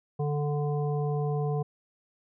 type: harmonic tone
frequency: 146.83 Hz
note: D3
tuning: in tune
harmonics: 1 / 3 / 5 / 7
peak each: -27 / -32 / -37 / -44 dBFS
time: 0.19-1.63 s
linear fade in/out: 10 ms
effects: none